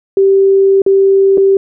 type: tone with dropouts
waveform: sine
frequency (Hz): 389.8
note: G4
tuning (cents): -10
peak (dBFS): -5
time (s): 0.17-1.57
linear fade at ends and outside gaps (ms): 2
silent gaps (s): 0.819-0.863 / 1.374-1.379
effects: none